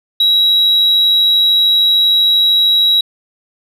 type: tone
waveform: sine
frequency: 3869 Hz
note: B7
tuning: 36 cents flat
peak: -6 dBFS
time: 0.2-3.01 s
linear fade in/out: 5 ms
effects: tanh soft clip ceiling -6 dBFS